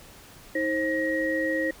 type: tone cluster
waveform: sine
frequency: 317.5 / 531 / 1892 Hz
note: D#4 / C5 / A#6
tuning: +35 / +25 / +25 cents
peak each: -28 dBFS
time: 0.55-1.71 s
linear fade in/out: 5 ms
effects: pink hiss -49 dBFS RMS until 1.8 s